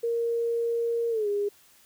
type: tone with pitch glide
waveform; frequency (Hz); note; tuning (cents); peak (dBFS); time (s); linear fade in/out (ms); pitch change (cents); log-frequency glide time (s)
sine; 466.2 to 408.2; A#4 to G#4; 0 to -30; -24; 0.03-1.49; 10; -230; 1.1-1.28
effects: white hiss -58 dBFS RMS until 1.85 s